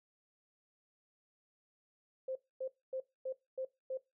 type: tone bursts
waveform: sine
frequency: 523.3 Hz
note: C5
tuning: in tune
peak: -36 dBFS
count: 6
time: 2.28-3.974 s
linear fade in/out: 5 ms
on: 74 ms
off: 250 ms
effects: noise-tail reverb RT60 0.2 s tail -18 dB re dry